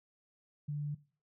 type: tone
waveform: sine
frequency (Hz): 146.83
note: D3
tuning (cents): 0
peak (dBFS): -34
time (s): 0.68-0.95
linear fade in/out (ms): 10
effects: noise-tail reverb RT60 0.4 s tail -19 dB re dry